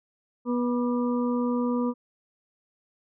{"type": "harmonic tone with a mistuned harmonic", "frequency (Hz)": 243.9, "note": "B3", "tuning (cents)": -21, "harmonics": [1, 2, 4, 5], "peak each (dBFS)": [-24, -30, -36, -38], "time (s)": [0.45, 1.94], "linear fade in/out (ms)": 50, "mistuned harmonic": 5, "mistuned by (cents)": -38, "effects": []}